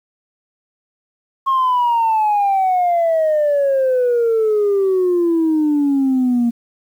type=exponential sweep; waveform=sine; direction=down; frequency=1084 to 233.1 Hz; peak=-11 dBFS; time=1.46-6.51 s; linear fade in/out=20 ms; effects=tanh soft clip ceiling -10 dBFS + 8-bit